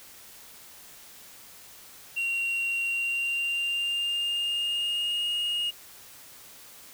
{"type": "tone with pitch glide", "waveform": "sine", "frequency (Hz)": [2753, 2860], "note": ["F7", "F7"], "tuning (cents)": [-25, 41], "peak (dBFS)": -23, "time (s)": [2.16, 5.71], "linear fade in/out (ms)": 20, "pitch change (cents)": 66, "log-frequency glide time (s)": [2.86, 5.28], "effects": ["tanh soft clip ceiling -25 dBFS", "white hiss -49 dBFS RMS until 6.93 s"]}